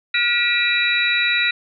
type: tone cluster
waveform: sine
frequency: 1425 / 1935 / 2395 / 2630 / 3891 Hz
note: F6 / B6 / D7 / E7 / B7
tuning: +34 / -36 / +33 / -5 / -27 cents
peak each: -24 / -21 / -21 / -27 / -21 dBFS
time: 0.14-1.51 s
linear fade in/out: 5 ms
effects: none